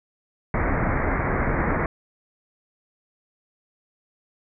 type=low-pass noise; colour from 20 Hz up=pink; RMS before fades=-23 dBFS; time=0.54-1.86 s; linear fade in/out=2 ms; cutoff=2200 Hz; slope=96 dB/octave; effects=none